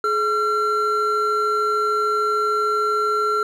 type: tone pair together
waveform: triangle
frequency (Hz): 423.3 / 1363.4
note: G#4 / F6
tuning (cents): +33 / -42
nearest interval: octave + minor sixth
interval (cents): 2025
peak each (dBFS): -21 / -17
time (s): 0.04-3.43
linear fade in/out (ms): 2
effects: none